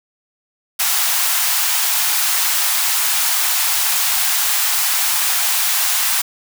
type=high-pass noise; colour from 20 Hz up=white; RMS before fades=-17 dBFS; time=0.79-6.22 s; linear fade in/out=10 ms; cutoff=710 Hz; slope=48 dB/octave; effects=none